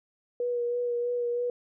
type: tone with vibrato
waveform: sine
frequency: 482.6 Hz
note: B4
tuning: 40 cents flat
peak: -26 dBFS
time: 0.4-1.5 s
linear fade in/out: 2 ms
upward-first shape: sine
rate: 3.1 Hz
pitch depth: 19 cents each way
effects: none